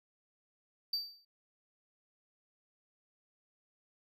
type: tone with exponential decay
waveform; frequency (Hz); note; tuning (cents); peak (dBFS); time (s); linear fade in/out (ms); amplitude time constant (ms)
triangle; 4639; D8; -22; -28; 0.93-1.25; 5; 69
effects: none